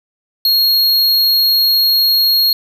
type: tone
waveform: square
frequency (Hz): 4283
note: C8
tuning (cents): +40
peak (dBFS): -10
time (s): 0.45-2.53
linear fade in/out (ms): 2
effects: none